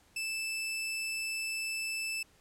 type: tone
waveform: sawtooth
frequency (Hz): 2637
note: E7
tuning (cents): 0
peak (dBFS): -30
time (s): 0.16-2.23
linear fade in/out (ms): 5
effects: pink hiss -64 dBFS RMS until 2.4 s + low-pass 12000 Hz 12 dB/octave